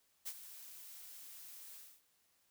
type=noise with ADSR envelope; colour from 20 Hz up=blue; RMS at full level=-41 dBFS; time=0.25-2.02 s; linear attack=24 ms; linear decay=56 ms; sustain=-12 dB; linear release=260 ms; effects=white hiss -75 dBFS RMS until 2.5 s